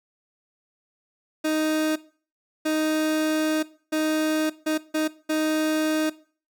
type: tone bursts at uneven times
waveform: 30% pulse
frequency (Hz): 311.1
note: D#4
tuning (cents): 0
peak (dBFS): -19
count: 6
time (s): 1.44-1.96 / 2.65-3.63 / 3.92-4.5 / 4.66-4.78 / 4.94-5.08 / 5.29-6.1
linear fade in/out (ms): 10
effects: noise-tail reverb RT60 0.4 s tail -18 dB re dry